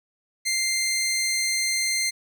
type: tone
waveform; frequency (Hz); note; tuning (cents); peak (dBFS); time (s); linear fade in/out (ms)
15% pulse; 2093; C7; 0; -16; 0.45-2.11; 20
effects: none